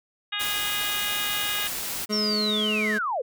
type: harmonic tone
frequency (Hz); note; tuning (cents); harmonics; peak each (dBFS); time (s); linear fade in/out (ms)
411.9; G#4; -14; 2 / 3 / 4 / 5 / 6 / 7 / 8 / 9; -43 / -37 / -34 / -37 / -36 / -31 / -38 / -33; 0.32-1.68; 10
type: noise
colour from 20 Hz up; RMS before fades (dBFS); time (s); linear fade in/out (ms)
white; -31; 0.39-2.06; 20
type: tone with pitch glide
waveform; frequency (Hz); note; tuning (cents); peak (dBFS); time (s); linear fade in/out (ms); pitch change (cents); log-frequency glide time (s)
25% pulse; 211.4 to 213.6; G#3 to G#3; +31 to +49; -22; 2.09-2.99; 20; +18; 2.42-2.75
type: linear sweep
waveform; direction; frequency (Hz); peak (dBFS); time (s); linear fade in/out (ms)
sine; down; 5588 to 441.8; -24; 2.12-3.22; 10
effects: none